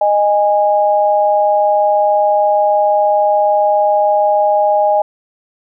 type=tone pair together; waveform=sine; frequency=617 / 823.6 Hz; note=D#5 / G#5; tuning=-15 / -15 cents; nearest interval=perfect fourth; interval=500 cents; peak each=-12 dBFS; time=0.01-5.02 s; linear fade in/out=5 ms; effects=none

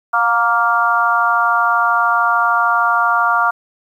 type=harmonic tone with a mistuned harmonic; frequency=233.1 Hz; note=A#3; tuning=in tune; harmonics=3 / 4 / 5 / 6; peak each=-19 / -19 / -16 / -16 dBFS; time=0.13-3.51 s; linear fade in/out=10 ms; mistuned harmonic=3; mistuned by=+21 cents; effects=8-bit

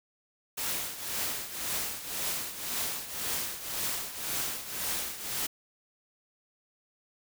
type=noise with tremolo; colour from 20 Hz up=white; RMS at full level=-31 dBFS; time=0.57-5.47 s; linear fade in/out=10 ms; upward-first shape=triangle; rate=1.9 Hz; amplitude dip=75%; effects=none

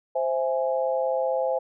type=chord; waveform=sine; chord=C augmented; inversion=none; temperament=equal; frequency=523.3 / 659.3 / 830.6 Hz; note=C5 / E5 / G#5; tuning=0 / 0 / 0 cents; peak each=-24 / -28 / -30 dBFS; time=0.15-1.59 s; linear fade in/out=10 ms; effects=none

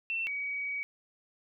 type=tone pair in turn; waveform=sine; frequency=2692 / 2264 Hz; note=E7 / C#7; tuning=+36 / +36 cents; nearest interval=minor third; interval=300 cents; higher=first; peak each=-30 / -32 dBFS; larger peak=first; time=0.1-0.27 / 0.27-0.83 s; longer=second; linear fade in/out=0 ms; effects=none

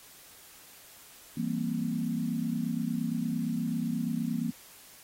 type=chord; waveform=sine; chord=C dominant seventh; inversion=first; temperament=equal with one note detuned; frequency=166.83 / 196 / 233.1 / 261.6 Hz; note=E3 / G3 / Bb3 / C4; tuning=+21 / 0 / 0 / 0 cents; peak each=-34 / -37 / -31 / -36 dBFS; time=1.37-4.51 s; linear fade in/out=5 ms; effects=white hiss -53 dBFS RMS until 5.03 s + AAC 48 kbps

